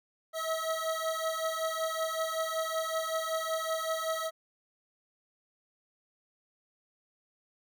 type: beating tone pair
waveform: 25% pulse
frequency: 642 / 647.3 Hz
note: E5 / E5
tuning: -46 / -32 cents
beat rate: 5.3 Hz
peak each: -30 dBFS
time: 0.33-4.31 s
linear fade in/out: 50 ms
effects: none